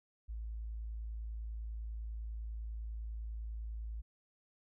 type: tone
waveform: sine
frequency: 55 Hz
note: A1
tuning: in tune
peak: -39 dBFS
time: 0.28-4.02 s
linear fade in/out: 20 ms
effects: none